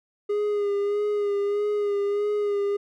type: tone with vibrato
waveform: triangle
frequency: 410 Hz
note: G#4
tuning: 22 cents flat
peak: -20 dBFS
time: 0.29-2.77 s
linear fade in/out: 10 ms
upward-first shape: sine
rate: 1.6 Hz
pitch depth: 30 cents each way
effects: none